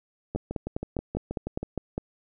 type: two click trains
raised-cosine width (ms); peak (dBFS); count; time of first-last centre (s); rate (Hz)
2; -18 / -15; 9 / 9; 0.35-1.63 / 0.36-1.979; 6.25 / 4.94
effects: none